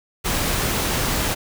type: noise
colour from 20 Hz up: pink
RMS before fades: -22 dBFS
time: 0.24-1.35 s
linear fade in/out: 20 ms
effects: none